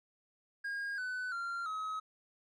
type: tone with pitch steps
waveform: triangle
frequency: 1626 / 1499.7 / 1383.2 / 1275.7 Hz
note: G#6 / F#6 / F6 / D#6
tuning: -37 / +23 / -17 / +43 cents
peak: -34 dBFS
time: 0.64-2 s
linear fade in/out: 10 ms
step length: 340 ms
effects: resampled to 24000 Hz